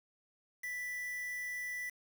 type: tone with quantisation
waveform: triangle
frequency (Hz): 1976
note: B6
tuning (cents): 0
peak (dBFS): -36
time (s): 0.63-1.9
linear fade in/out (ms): 10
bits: 8
effects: none